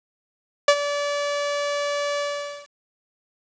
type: tone with ADSR envelope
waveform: sawtooth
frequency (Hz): 577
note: D5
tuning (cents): -31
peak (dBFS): -6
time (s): 0.68-2.68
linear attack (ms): 4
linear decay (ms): 63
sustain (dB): -13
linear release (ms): 490
effects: resampled to 16000 Hz + 8-bit